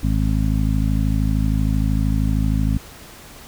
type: harmonic tone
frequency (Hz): 53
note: G#1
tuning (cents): +36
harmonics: 1 / 2 / 3 / 4 / 5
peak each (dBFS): -19 / -22 / -24 / -25 / -26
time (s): 0.03-2.78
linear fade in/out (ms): 5
effects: pink hiss -41 dBFS RMS until 3.47 s